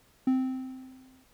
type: tone with exponential decay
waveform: triangle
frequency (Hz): 260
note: C4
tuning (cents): -11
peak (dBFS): -18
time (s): 0.27-1.24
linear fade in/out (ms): 5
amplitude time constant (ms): 210
effects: pink hiss -63 dBFS RMS until 1.33 s